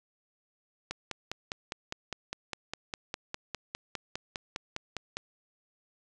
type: click train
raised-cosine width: 0.2 ms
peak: -17 dBFS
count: 22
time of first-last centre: 0.91-5.17 s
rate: 4.93 Hz
effects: resampled to 24000 Hz + 8-bit